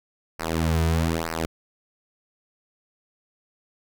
sawtooth tone with flanger, 81.7 Hz, E2, 15 cents flat, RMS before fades -24 dBFS, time 0.39-1.46 s, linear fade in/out 10 ms, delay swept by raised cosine 0.28 to 3.68 ms, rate 1.1 Hz, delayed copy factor -1, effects none

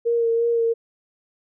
sine tone with vibrato, 464.1 Hz, A#4, 8 cents flat, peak -17 dBFS, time 0.05-0.74 s, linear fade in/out 20 ms, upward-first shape sine, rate 2.9 Hz, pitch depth 21 cents each way, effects none

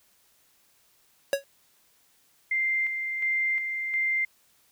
square tone with exponential decay, 554.4 Hz, C#5, in tune, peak -19 dBFS, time 1.33-1.44 s, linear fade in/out 1 ms, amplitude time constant 23 ms
sine tone with tremolo, 2093 Hz, C7, in tune, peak -23 dBFS, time 2.51-4.25 s, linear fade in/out 5 ms, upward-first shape square, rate 1.4 Hz, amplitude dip 45%
effects white hiss -64 dBFS RMS until 4.71 s

